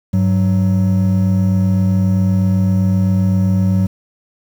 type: tone pair together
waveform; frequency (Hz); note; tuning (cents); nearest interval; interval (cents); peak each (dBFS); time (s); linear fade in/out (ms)
triangle; 99.4 / 187.15; G2 / F#3; +25 / +20; major seventh; 1095; -12; 0.13-3.87; 10
effects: 7-bit